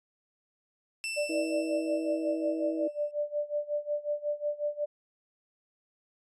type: tone with exponential decay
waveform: sawtooth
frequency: 2667 Hz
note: E7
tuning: 20 cents sharp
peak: -28 dBFS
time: 1.04-3.11 s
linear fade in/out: 0 ms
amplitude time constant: 450 ms
type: tone with tremolo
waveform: sine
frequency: 590 Hz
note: D5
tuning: 8 cents sharp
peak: -26 dBFS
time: 1.16-4.86 s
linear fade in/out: 20 ms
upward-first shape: sine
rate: 5.5 Hz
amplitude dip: 90%
type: harmonic tone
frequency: 160.9 Hz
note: E3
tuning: 42 cents flat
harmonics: 2 / 3 / 4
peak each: -31 / -39 / -42 dBFS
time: 1.29-2.88 s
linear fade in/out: 10 ms
effects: resampled to 24000 Hz